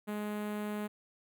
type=tone with notch filter; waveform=sawtooth; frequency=209.3 Hz; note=G#3; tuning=14 cents sharp; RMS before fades=-37 dBFS; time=0.07-0.88 s; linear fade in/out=20 ms; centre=5300 Hz; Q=0.62; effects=none